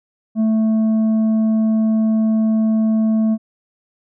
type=tone with tanh clipping; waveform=sine; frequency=220 Hz; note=A3; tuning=in tune; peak=-14 dBFS; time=0.35-3.38 s; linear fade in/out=50 ms; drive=5 dB; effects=none